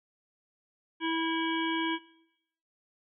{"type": "harmonic tone", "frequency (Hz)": 326.4, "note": "E4", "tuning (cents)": -17, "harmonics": [1, 3, 5, 7, 9, 10], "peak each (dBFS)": [-30, -35, -37, -38, -40, -40], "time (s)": [1, 1.99], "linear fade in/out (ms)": 50, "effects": ["noise-tail reverb RT60 0.8 s tail -18 dB re dry"]}